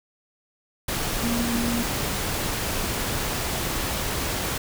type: tone in noise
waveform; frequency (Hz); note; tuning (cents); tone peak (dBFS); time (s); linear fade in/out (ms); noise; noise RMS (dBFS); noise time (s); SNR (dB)
sine; 235.8; A#3; +20; -24; 1.23-1.83; 5; pink; -27; 0.88-4.58; 0
effects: none